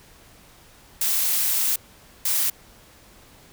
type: noise bursts at uneven times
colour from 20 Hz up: blue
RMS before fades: -22 dBFS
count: 2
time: 1.01-1.76 / 2.25-2.5 s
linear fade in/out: 5 ms
effects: pink hiss -51 dBFS RMS until 3.52 s